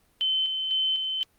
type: tone with tremolo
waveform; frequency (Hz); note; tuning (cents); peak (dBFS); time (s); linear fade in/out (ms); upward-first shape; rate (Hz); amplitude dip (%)
sine; 3068; G7; -38; -22; 0.21-1.23; 0; square; 2; 40
effects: pink hiss -65 dBFS RMS until 1.38 s + Opus 32 kbps